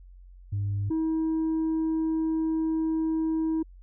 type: tone pair in turn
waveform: sine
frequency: 100.8 / 320 Hz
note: G2 / D#4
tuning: +49 / +49 cents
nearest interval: octave + minor sixth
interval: 2000 cents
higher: second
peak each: -24 / -21 dBFS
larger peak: second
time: 0.52-0.9 / 0.9-3.63 s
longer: second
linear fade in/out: 10 ms
effects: tanh soft clip ceiling -23 dBFS + added 45 Hz sine -46 dBFS peak until 3.82 s